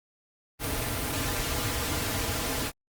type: noise with comb filter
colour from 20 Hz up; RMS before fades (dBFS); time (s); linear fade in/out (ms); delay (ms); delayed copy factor
pink; -30; 0.59-2.72; 50; 5.4; -0.75
effects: Opus 32 kbps